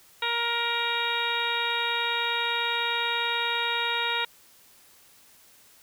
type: harmonic tone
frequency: 470.2 Hz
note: A#4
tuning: 15 cents sharp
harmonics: 1 / 2 / 3 / 4 / 5 / 6 / 7 / 8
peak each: -37 / -31 / -32 / -34 / -32 / -35 / -37 / -31 dBFS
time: 0.22-4.25 s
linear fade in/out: 5 ms
effects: white hiss -56 dBFS RMS until 5.82 s